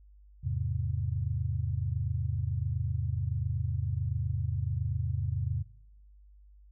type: chord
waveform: sine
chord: E augmented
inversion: none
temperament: equal with one note detuned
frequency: 82.41 / 103.83 / 131.19 Hz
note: E2 / G#2 / B#2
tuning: 0 / 0 / +5 cents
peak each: -33 dBFS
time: 0.43-5.63 s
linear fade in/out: 20 ms
effects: noise-tail reverb RT60 1.0 s tail -26 dB re dry + added 50 Hz sine -53 dBFS peak until 6.71 s